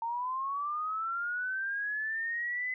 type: linear sweep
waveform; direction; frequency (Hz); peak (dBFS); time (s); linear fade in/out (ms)
sine; up; 908 to 2029; -31; 0.02-2.74; 2
effects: none